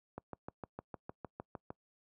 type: click train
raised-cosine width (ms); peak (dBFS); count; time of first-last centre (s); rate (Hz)
1; -28; 11; 0.18-1.704; 6.56
effects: noise-tail reverb RT60 0.1 s tail -25 dB re dry + high-pass 80 Hz 12 dB/octave